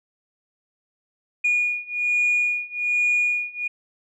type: beating tone pair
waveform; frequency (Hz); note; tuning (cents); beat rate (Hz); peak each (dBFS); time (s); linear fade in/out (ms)
sine; 2443 / 2444.2; D#7 / D#7; -32 / -31; 1.2; -22 / -21; 1.44-3.68; 10
effects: tanh soft clip ceiling -14 dBFS